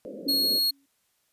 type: band-pass noise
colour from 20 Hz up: white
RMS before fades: -39 dBFS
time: 0.05-0.59 s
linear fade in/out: 0 ms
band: 170 to 590 Hz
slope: 96 dB/octave
type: tone with exponential decay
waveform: sine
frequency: 277.2 Hz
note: C#4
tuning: in tune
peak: -26 dBFS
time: 0.26-0.86 s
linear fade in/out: 5 ms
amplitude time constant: 130 ms
type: tone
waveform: 45% pulse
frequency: 4305 Hz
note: C8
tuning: 49 cents sharp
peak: -21 dBFS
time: 0.28-0.71 s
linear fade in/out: 10 ms
effects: white hiss -71 dBFS RMS until 1.32 s + resampled to 32000 Hz